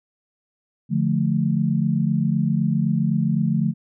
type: chord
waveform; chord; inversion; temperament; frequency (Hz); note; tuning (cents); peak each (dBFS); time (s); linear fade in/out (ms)
sine; D minor; none; equal with one note detuned; 146.83 / 174.61 / 218.6; D3 / F3 / A3; 0 / 0 / -11; -22; 0.89-3.74; 50
effects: none